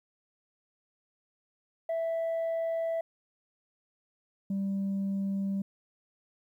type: tone pair in turn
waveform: sine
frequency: 659.3 / 196.01 Hz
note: E5 / G3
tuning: 0 / 0 cents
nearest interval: octave + major sixth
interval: 2100 cents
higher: first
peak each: -26 dBFS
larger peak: neither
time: 1.89-3.01 / 4.5-5.62 s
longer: neither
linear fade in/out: 5 ms
effects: tanh soft clip ceiling -27 dBFS + 11-bit